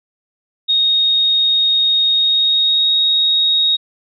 sine tone with pitch glide, 3729 to 3761 Hz, A#7 to A#7, 0 to +15 cents, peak -11 dBFS, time 0.68-3.77 s, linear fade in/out 20 ms, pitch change +15 cents, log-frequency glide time 2.12-2.91 s, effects none

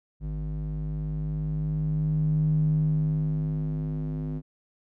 square tone with band-pass filter sweep, 51.4 Hz, G#1, 17 cents flat, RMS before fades -27 dBFS, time 0.2-4.42 s, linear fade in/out 50 ms, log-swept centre 110 to 200 Hz, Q 6.2, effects none

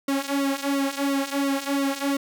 sawtooth tone with flanger, 277.2 Hz, C#4, in tune, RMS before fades -25 dBFS, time 0.08-2.17 s, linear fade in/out 5 ms, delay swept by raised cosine 1.2 to 3.7 ms, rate 2.9 Hz, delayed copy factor -0.8, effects none

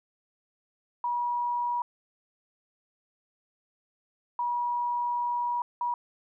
sine tone bursts at uneven times, 964 Hz, B5, 42 cents flat, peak -26 dBFS, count 3, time 1.04-1.82 / 4.39-5.62 / 5.81-5.94 s, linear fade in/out 2 ms, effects none

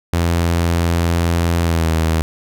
sawtooth tone with pitch glide, 84.9 to 80.65 Hz, F2 to E2, -48 to -37 cents, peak -10 dBFS, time 0.13-2.22 s, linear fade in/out 0 ms, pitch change -89 cents, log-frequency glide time 1.61-1.92 s, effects none

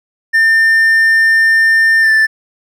triangle tone with pitch glide, 1800 to 1764 Hz, A6 to A6, +39 to +4 cents, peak -5 dBFS, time 0.33-2.27 s, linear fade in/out 20 ms, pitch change -35 cents, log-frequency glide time 2.01-2.11 s, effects none

